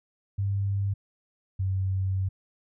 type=tone pair in turn; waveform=sine; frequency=99.2 / 95.14 Hz; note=G2 / F#2; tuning=+21 / +49 cents; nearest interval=minor second; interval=72 cents; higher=first; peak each=-24 dBFS; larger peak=neither; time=0.38-0.94 / 1.59-2.29 s; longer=second; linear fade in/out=10 ms; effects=none